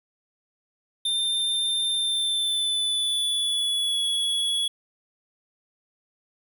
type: tone with pitch glide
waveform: square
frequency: 3593 to 3372 Hz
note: A7 to G#7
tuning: +36 to +26 cents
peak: -23 dBFS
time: 1.05-4.68 s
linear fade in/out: 5 ms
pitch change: -110 cents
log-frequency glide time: 1.94-4.02 s
effects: 9-bit